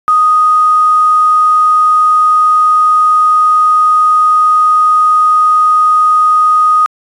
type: tone with quantisation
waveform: sine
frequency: 1244.5 Hz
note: D#6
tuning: in tune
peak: -5 dBFS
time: 0.08-6.86 s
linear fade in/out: 0 ms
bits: 5
effects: resampled to 24000 Hz